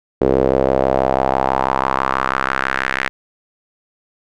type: tone with band-pass filter sweep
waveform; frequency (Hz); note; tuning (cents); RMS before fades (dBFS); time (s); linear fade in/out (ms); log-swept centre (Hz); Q
sawtooth; 66.1; C2; +18; -17; 0.21-3.09; 0; 430 to 1900; 2.9
effects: none